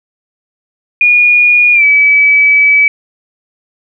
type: tone with pitch glide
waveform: sine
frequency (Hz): 2441 to 2291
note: D#7 to D7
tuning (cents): -34 to -44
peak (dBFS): -4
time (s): 1.01-2.88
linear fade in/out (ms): 2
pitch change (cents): -110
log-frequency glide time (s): 1.73-1.84
effects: none